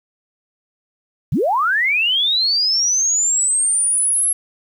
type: linear sweep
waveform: sine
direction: up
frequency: 95.4 to 11175 Hz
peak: -14 dBFS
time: 1.32-4.33 s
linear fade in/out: 5 ms
effects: 8-bit